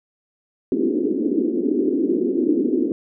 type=band-pass noise; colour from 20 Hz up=pink; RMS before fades=-20 dBFS; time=0.72-2.92 s; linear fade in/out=2 ms; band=250 to 390 Hz; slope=48 dB/octave; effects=none